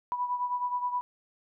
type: beating tone pair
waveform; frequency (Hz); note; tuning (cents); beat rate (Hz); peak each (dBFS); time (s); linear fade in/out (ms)
sine; 983 / 992.5; B5 / B5; -8 / +8; 9.5; -29 / -35; 0.12-1.01; 0
effects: none